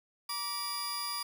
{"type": "tone cluster", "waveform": "sawtooth", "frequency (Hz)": [954, 1159, 4854], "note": ["A#5", "D6", "D#8"], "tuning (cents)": [40, -23, -44], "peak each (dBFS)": [-40, -36, -33], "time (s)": [0.29, 1.23], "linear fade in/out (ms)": 5, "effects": []}